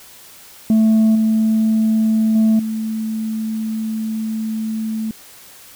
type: tone with level steps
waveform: sine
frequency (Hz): 220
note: A3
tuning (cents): 0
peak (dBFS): -7 / -11 / -8 / -19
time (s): 0.7-5.11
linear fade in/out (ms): 2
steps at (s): 1.15 / 2.35 / 2.59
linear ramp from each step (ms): 5
effects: tanh soft clip ceiling -9 dBFS + white hiss -42 dBFS RMS until 5.75 s